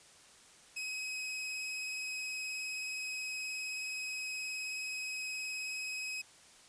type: tone with vibrato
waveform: sawtooth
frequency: 2541 Hz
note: D#7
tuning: 36 cents sharp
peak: -34 dBFS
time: 0.76-6.22 s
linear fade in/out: 10 ms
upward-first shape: sine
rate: 19 Hz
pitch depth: 12 cents each way
effects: white hiss -59 dBFS RMS until 6.68 s + resampled to 22050 Hz